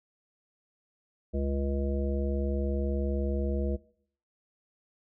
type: harmonic tone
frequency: 69.3 Hz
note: C#2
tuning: in tune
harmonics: 1 / 3 / 5 / 7 / 9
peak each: -29 / -34 / -36 / -37 / -39 dBFS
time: 1.33-3.77 s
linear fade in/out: 20 ms
effects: noise-tail reverb RT60 0.6 s tail -20 dB re dry